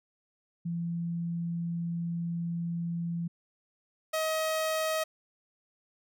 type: tone pair in turn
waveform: sine / sawtooth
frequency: 169.7 / 633 Hz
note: F3 / D#5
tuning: -49 / +30 cents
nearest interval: octave + major seventh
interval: 2279 cents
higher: second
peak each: -30 / -24 dBFS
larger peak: second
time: 0.65-3.28 / 4.13-5.04 s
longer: first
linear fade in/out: 10 ms
effects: none